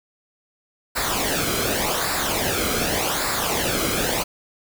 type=noise with flanger; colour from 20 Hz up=pink; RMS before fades=-23 dBFS; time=0.95-4.24 s; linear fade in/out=20 ms; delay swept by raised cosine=0.32 to 1.12 ms; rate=0.86 Hz; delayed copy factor=-0.65; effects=none